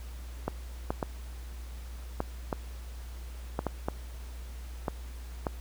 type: clicks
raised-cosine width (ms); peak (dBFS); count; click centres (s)
1; -15; 10; 0.48 / 0.905 / 1.028 / 2.204 / 2.528 / 3.591 / 3.667 / 3.885 / 4.882 / 5.468
effects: added 60 Hz sine -39 dBFS peak until 5.6 s + pink hiss -53 dBFS RMS until 5.6 s